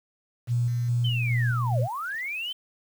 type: tone with tremolo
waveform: sine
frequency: 120 Hz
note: B2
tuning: 49 cents flat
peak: -21 dBFS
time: 0.47-1.88 s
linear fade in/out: 50 ms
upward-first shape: square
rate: 2.4 Hz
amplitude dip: 25%
type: linear two-way sweep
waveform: sine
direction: down then up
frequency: 3136 to 493.9 to 3136 Hz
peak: -29 dBFS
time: 1.04-2.53 s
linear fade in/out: 10 ms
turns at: 1.8 s
effects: 8-bit